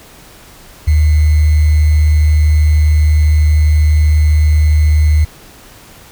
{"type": "tone with sample-and-hold", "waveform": "sine", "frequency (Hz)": 76.2, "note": "D#2", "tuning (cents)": -36, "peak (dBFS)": -6, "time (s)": [0.87, 5.25], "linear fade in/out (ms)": 10, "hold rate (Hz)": 2100, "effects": ["pink hiss -39 dBFS RMS until 6.11 s"]}